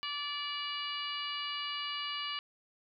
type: harmonic tone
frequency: 580 Hz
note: D5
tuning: 22 cents flat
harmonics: 2 / 3 / 4 / 5 / 6 / 7 / 8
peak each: -41 / -47 / -44 / -38 / -49 / -47 / -46 dBFS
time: 0.03-2.39 s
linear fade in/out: 0 ms
effects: none